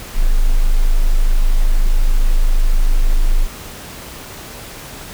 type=tone; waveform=sine; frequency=26.23 Hz; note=G#0; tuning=18 cents sharp; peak=-8 dBFS; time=0.14-3.48 s; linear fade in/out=50 ms; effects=pink hiss -33 dBFS RMS until 5.13 s